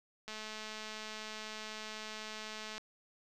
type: click train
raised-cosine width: 0.2 ms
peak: -27 dBFS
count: 541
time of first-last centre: 0.28-2.78 s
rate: 216 Hz
effects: none